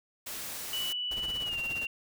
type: noise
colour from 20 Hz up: white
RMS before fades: -39 dBFS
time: 0.26-0.93 s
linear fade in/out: 10 ms
type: tone with pitch glide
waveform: sine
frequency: 2960 to 2762 Hz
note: F#7 to F7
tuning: 0 to -20 cents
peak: -31 dBFS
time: 0.73-1.87 s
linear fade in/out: 2 ms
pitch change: -120 cents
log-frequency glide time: 1.42-1.58 s
type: noise with tremolo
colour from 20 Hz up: pink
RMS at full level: -42 dBFS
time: 1.11-1.86 s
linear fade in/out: 2 ms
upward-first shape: sine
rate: 17 Hz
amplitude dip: 65%
effects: none